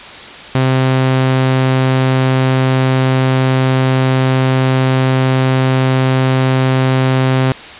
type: tone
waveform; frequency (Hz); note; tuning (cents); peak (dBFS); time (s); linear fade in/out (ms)
sawtooth; 130.81; C3; 0; -6; 0.55-7.52; 2
effects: white hiss -31 dBFS RMS until 7.79 s + resampled to 8000 Hz